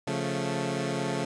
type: chord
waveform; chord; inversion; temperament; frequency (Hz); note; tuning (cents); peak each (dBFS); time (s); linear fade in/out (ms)
15% pulse; Db augmented; none; equal with one note detuned; 138.59 / 175.63 / 220; Db3 / F3 / A3; 0 / +10 / 0; -25 / -27 / -27; 0.07-1.25; 5
effects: resampled to 22050 Hz